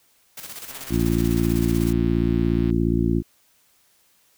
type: noise with tremolo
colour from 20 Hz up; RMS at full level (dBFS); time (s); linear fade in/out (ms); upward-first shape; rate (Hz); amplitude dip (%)
white; -35; 0.37-1.93; 5; square; 16; 55
type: click train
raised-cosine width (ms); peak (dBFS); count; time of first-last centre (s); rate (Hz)
0.3; -26; 266; 0.71-2.702; 133
type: harmonic tone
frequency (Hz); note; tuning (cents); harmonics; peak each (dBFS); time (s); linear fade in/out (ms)
57.1; A#1; -35; 1 / 2 / 3 / 4 / 5 / 6; -25 / -25 / -25 / -25 / -25 / -25; 0.89-3.23; 50
effects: white hiss -61 dBFS RMS until 4.37 s